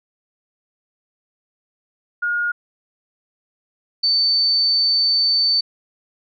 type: tone pair in turn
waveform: sine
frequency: 1430 / 4540 Hz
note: F6 / C#8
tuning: +41 / +41 cents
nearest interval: octave + minor sixth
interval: 2000 cents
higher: second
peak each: -18 / -14 dBFS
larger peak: second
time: 2.22-2.52 / 4.03-5.61 s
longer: second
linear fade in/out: 10 ms
effects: none